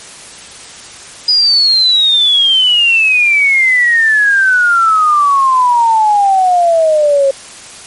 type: exponential sweep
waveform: sine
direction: down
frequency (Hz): 4978 to 539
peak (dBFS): -6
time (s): 1.28-7.31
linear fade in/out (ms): 5
effects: white hiss -32 dBFS RMS until 7.86 s + MP3 48 kbps